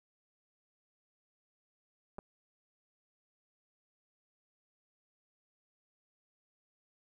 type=clicks; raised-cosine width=1 ms; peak=-30 dBFS; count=2; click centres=2.184 / 2.189 s; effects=11-bit